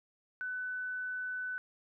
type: tone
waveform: sine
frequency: 1500 Hz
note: F#6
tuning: 23 cents sharp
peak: -35 dBFS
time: 0.41-1.58 s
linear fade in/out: 0 ms
effects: none